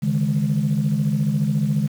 sine chord, C# suspended second, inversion none, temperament equal with one note detuned, 141.34 / 155.56 / 207.7 Hz, C#3 / D#3 / G#3, +34 / 0 / 0 cents, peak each -21 dBFS, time 0.02-1.88 s, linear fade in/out 20 ms, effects tanh soft clip ceiling -11 dBFS + 7-bit

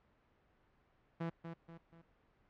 sawtooth tone with echo, 166.5 Hz, E3, 18 cents sharp, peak -33 dBFS, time 1.2-1.3 s, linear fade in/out 10 ms, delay 240 ms, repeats 3, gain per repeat -7 dB, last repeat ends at 2.02 s, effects pink hiss -72 dBFS RMS until 2.49 s + low-pass 2000 Hz 12 dB/octave

